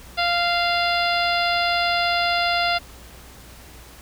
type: harmonic tone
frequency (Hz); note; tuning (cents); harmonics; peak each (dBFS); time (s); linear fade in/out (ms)
695; F5; -9; 1 / 2 / 3 / 4 / 5 / 6 / 7; -22 / -25 / -27 / -28 / -29 / -30 / -30; 0.17-2.79; 20
effects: added 60 Hz sine -45 dBFS peak until 4.01 s + pink hiss -45 dBFS RMS until 4.01 s